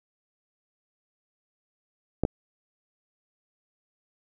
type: clicks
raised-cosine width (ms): 2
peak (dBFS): -10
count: 2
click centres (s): 2.236 / 2.251
effects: none